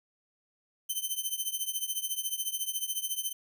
5% pulse tone with tremolo, 3079 Hz, G7, 32 cents flat, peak -19 dBFS, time 0.89-3.33 s, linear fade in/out 10 ms, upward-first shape triangle, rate 14 Hz, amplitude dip 90%, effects none

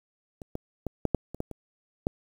clicks, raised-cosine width 2 ms, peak -27 / -19 / -17 / -11 / -9 / -24 / -17 / -25 / -12 dBFS, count 9, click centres 0.418 / 0.554 / 0.867 / 1.053 / 1.147 / 1.346 / 1.404 / 1.513 / 2.069 s, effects 8-bit

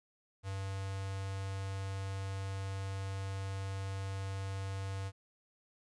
square tone with notch filter, 97.1 Hz, G2, 16 cents flat, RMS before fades -39 dBFS, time 0.43-5.12 s, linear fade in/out 50 ms, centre 260 Hz, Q 1.3, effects resampled to 22050 Hz + 13-bit

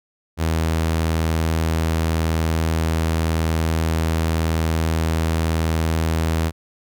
sawtooth tone, 80.9 Hz, E2, 32 cents flat, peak -14 dBFS, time 0.37-6.52 s, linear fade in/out 50 ms, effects none

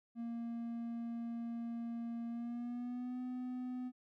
triangle tone with pitch glide, 233.1 to 251.3 Hz, A#3 to B3, 0 to +30 cents, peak -37 dBFS, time 0.15-3.92 s, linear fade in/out 50 ms, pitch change +130 cents, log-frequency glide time 2.28-3.2 s, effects none

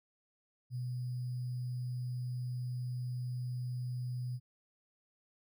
sine tone with sample-and-hold, 124.5 Hz, B2, 14 cents sharp, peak -35 dBFS, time 0.7-4.4 s, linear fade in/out 50 ms, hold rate 4900 Hz, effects none

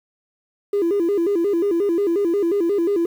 triangle tone with vibrato, 370 Hz, F#4, in tune, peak -13 dBFS, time 0.73-3.06 s, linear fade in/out 5 ms, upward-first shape square, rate 5.6 Hz, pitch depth 160 cents each way, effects tanh soft clip ceiling -13 dBFS + 8-bit

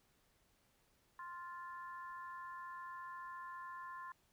harmonic tone, 349.2 Hz, F4, in tune, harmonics 3 / 4 / 5, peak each -47 / -57 / -54 dBFS, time 1.19-4.12 s, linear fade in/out 2 ms, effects pink hiss -75 dBFS RMS until 4.32 s

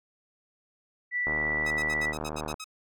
sine tone, 1965 Hz, B6, 9 cents flat, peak -26 dBFS, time 1.11-2.14 s, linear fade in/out 50 ms
click train, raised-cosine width 1 ms, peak -20 dBFS, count 98, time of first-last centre 1.27-2.541 s, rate 76.3 Hz
10% pulse tone bursts, 1273 Hz, D#6, 39 cents sharp, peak -29 dBFS, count 9, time 1.66-2.643 s, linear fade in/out 5 ms, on 47 ms, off 70 ms
effects AAC 64 kbps

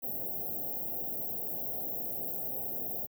white band-stop noise, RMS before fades -36 dBFS, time 0.02-3.07 s, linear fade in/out 20 ms, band 800 to 13000 Hz, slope 96 dB/octave, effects high-pass 100 Hz 12 dB/octave

